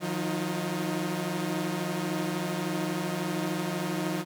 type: tone cluster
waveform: sawtooth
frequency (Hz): 157 / 180.6 / 312.4 / 348.3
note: D#3 / F#3 / D#4 / F4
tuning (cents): +16 / -42 / +7 / -5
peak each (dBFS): -32 / -28 / -30 / -34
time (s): 0-4.25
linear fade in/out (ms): 50
effects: none